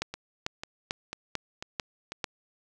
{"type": "two click trains", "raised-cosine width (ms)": 0.2, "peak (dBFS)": [-12, -19], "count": [6, 5], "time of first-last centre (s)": [[0.02, 2.242], [0.14, 2.12]], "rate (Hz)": [2.25, 2.02], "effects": []}